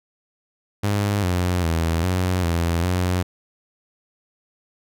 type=tone with pitch steps; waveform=sawtooth; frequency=101.9 / 89.6 / 82.3 / 91.5 / 84.4 / 90.5 Hz; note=G#2 / F2 / E2 / F#2 / E2 / F#2; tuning=-32 / +45 / -2 / -19 / +41 / -38 cents; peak=-15 dBFS; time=0.83-3.23 s; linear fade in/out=10 ms; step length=400 ms; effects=none